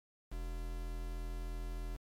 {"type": "tone with quantisation", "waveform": "triangle", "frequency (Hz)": 41.61, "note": "E1", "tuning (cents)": 17, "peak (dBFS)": -36, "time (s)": [0.31, 1.97], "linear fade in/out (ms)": 20, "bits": 8, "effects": ["MP3 64 kbps"]}